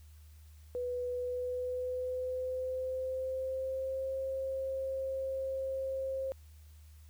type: tone with pitch glide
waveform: sine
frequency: 493.9 to 532.4 Hz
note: B4 to C5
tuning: 0 to +30 cents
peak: -33 dBFS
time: 0.75-6.32 s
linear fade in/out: 0 ms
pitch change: +130 cents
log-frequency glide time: 1.11-4.15 s
effects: added 76 Hz sine -52 dBFS peak until 7.09 s + white hiss -67 dBFS RMS until 7.09 s